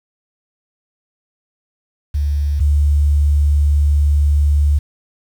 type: tone pair in turn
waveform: sine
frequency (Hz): 72.5 / 72.96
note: D2 / D2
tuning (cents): -22 / -11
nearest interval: unison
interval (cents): 11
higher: second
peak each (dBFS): -14 / -10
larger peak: second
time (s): 2.14-2.6 / 2.6-4.79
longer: second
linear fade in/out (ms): 10
effects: 7-bit